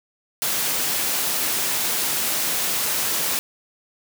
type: high-pass noise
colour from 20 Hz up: white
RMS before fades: -23 dBFS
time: 0.42-3.39 s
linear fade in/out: 0 ms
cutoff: 130 Hz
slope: 12 dB/octave
effects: none